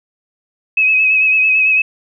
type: tone with vibrato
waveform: sine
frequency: 2558 Hz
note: D#7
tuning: 47 cents sharp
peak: -9 dBFS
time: 0.77-1.82 s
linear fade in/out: 5 ms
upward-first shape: sine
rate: 9 Hz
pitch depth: 33 cents each way
effects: none